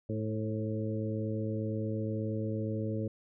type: harmonic tone with a mistuned harmonic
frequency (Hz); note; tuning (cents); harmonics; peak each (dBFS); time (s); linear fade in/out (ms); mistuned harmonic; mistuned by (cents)
108.5; A2; -24; 1 / 2 / 3 / 4 / 5; -34 / -37 / -39 / -40 / -41; 0.09-3.08; 5; 4; +26
effects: none